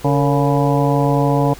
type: harmonic tone with a mistuned harmonic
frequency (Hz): 141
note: C#3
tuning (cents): +30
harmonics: 1 / 2 / 3 / 4 / 5 / 6 / 7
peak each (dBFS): -16 / -19 / -21 / -22 / -23 / -24 / -24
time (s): 0.04-1.54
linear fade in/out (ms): 10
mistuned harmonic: 3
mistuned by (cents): +120
effects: added 48 Hz sine -39 dBFS peak until 1.59 s + pink hiss -39 dBFS RMS until 1.59 s